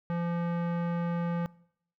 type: tone with low-pass filter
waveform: square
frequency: 171.4 Hz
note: F3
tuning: 32 cents flat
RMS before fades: -31 dBFS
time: 0.1-1.46 s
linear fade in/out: 0 ms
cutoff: 1500 Hz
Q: 1
effects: noise-tail reverb RT60 0.7 s tail -23 dB re dry